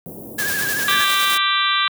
pink band-stop noise, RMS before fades -32 dBFS, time 0.06-1.01 s, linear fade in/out 0 ms, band 590 to 13000 Hz, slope 24 dB/octave
sine tone with vibrato, 1650 Hz, G#6, 12 cents flat, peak -21 dBFS, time 0.38-1.05 s, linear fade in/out 10 ms, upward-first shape triangle, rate 13 Hz, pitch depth 72 cents each way
white noise with tremolo, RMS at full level -24 dBFS, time 0.38-1.38 s, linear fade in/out 10 ms, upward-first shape square, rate 9.8 Hz, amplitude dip 30%
harmonic tone, 392 Hz, G4, in tune, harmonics 3 / 4 / 5 / 6 / 7 / 8 / 9 / 10, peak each -20 / -24 / -27 / -26 / -29 / -26 / -23 / -24 dBFS, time 0.88-1.88 s, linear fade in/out 2 ms
effects high-pass 150 Hz 12 dB/octave

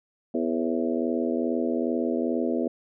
harmonic tone with a mistuned harmonic, 82.41 Hz, E2, in tune, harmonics 3 / 4 / 5 / 6 / 7 / 8, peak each -27 / -29 / -31 / -33 / -34 / -35 dBFS, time 0.34-2.68 s, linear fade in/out 5 ms, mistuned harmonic 7, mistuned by -50 cents, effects none

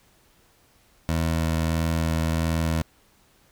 20% pulse tone with vibrato, 81.3 Hz, E2, 23 cents flat, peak -17 dBFS, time 1.09-2.82 s, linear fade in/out 0 ms, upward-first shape sine, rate 1.6 Hz, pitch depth 11 cents each way, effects pink hiss -60 dBFS RMS until 3.51 s

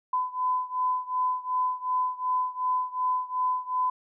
sine beating tone pair, 1008 / 1010.7 Hz, B5 / B5, +35 / +40 cents, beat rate 2.7 Hz, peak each -27 / -29 dBFS, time 0.13-3.9 s, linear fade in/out 5 ms, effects none

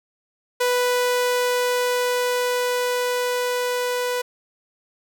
sawtooth tone with level ramp, 493.9 Hz, B4, in tune, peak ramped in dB -14 to -18 dBFS, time 0.6-4.22 s, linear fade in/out 10 ms, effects none

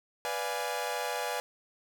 sawtooth chord, B diminished seventh, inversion none, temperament equal, 493.9 / 587.3 / 698.5 / 830.6 Hz, B4 / D5 / F5 / Ab5, 0 / 0 / 0 / 0 cents, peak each -33 / -34 / -35 / -32 dBFS, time 0.25-1.4 s, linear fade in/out 0 ms, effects none

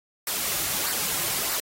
white noise with flanger, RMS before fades -27 dBFS, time 0.27-1.6 s, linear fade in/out 2 ms, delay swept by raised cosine 0.29 to 4.49 ms, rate 1.6 Hz, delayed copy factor -0.5, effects AAC 48 kbps

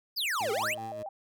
square exponential two-way sweep, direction down then up, 5274 to 394.6 to 3255 Hz, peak -29 dBFS, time 0.16-0.75 s, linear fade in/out 20 ms, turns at 0.52 s
15% pulse tone with tremolo, 110 Hz, A2, in tune, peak -35 dBFS, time 0.4-1.03 s, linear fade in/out 5 ms, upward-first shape sine, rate 5.1 Hz, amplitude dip 55%
sine tone with vibrato, 699 Hz, F5, 1 cent sharp, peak -36 dBFS, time 0.49-1.09 s, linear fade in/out 5 ms, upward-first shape square, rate 3.5 Hz, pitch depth 210 cents each way
effects none

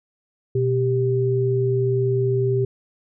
sine tone pair together, 123.6 / 392.4 Hz, B2 / G4, +2 / +2 cents, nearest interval octave + minor sixth, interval 2000 cents, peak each -20 dBFS, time 0.55-2.65 s, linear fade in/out 5 ms, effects none

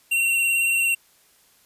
square tone with vibrato, 2738 Hz, F7, 35 cents flat, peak -19 dBFS, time 0.11-0.95 s, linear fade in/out 10 ms, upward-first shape triangle, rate 18 Hz, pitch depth 25 cents each way, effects white hiss -58 dBFS RMS until 1.65 s + resampled to 32000 Hz

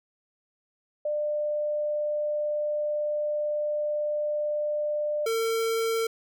sine / square tone pair in turn, 597 / 452.8 Hz, D5 / A4, +28 / +50 cents, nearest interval perfect fourth, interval 478 cents, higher first, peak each -25 dBFS, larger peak neither, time 1.05-5.26 / 5.26-6.07 s, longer first, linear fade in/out 5 ms, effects none

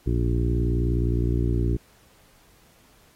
harmonic tone with a mistuned harmonic, 59.3 Hz, A#1, 30 cents sharp, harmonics 1 / 2 / 3 / 4 / 5 / 6 / 7, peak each -23 / -25 / -33 / -34 / -31 / -31 / -37 dBFS, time 0.06-1.77 s, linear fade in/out 10 ms, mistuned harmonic 1, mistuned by +22 cents, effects pink hiss -58 dBFS RMS until 3.15 s + AAC 48 kbps

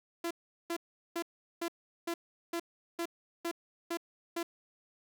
sawtooth tone bursts, 339 Hz, E4, 49 cents sharp, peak -29 dBFS, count 10, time 0.24-4.43 s, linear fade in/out 5 ms, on 68 ms, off 390 ms, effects none

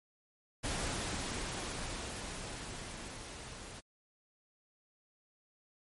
pink noise with level ramp, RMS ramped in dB -36 to -48 dBFS, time 0.63-3.81 s, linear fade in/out 20 ms, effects MP3 48 kbps

